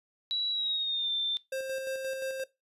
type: tone with pitch glide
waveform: sine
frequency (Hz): 3912 to 3567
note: B7 to A7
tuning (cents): -17 to +23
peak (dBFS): -28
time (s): 0.31-1.37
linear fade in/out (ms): 0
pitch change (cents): -160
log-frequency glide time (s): 0.51-1.12
type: tone with tremolo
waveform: square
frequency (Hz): 530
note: C5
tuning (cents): +22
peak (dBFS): -32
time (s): 1.52-2.44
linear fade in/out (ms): 5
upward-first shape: square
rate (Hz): 5.7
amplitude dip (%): 35
effects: noise-tail reverb RT60 0.2 s tail -19 dB re dry + resampled to 32000 Hz